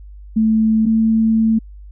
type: tone pair in turn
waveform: sine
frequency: 220 / 222.6 Hz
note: A3 / A3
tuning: 0 / +20 cents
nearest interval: unison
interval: 20 cents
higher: second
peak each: -11 dBFS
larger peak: neither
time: 0.36-0.86 / 0.86-1.59 s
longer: second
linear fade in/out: 10 ms
effects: added 50 Hz sine -34 dBFS peak until 1.91 s